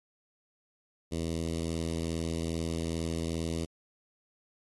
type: tone with notch filter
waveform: 10% pulse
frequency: 82.41 Hz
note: E2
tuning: in tune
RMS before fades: -33 dBFS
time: 1.11-3.66 s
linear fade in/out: 20 ms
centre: 1400 Hz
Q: 0.51
effects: AAC 32 kbps